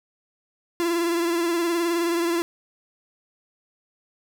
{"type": "tone with vibrato", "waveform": "45% pulse", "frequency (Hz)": 340.4, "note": "F4", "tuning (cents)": -44, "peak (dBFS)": -21, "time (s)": [0.8, 2.42], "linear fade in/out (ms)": 0, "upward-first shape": "triangle", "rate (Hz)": 19, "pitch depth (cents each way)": 51, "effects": []}